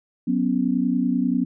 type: chord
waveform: sine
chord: F# suspended fourth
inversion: none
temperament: equal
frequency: 185 / 246.9 / 277.2 Hz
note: F#3 / B3 / C#4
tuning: 0 / 0 / 0 cents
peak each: -25 / -21 / -24 dBFS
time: 0.27-1.45 s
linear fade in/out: 10 ms
effects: none